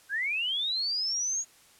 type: linear sweep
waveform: sine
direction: up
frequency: 1528 to 6740 Hz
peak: -27 dBFS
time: 0.09-1.45 s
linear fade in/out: 50 ms
effects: white hiss -58 dBFS RMS until 1.79 s + low-pass 11000 Hz 12 dB/octave